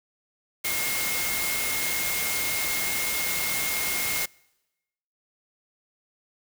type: tone in noise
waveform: sine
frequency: 2143 Hz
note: C7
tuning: 41 cents sharp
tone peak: -31 dBFS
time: 0.64-4.26 s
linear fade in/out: 10 ms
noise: white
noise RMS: -28 dBFS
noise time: 0.64-4.26 s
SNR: -6 dB
effects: noise-tail reverb RT60 1.0 s tail -26 dB re dry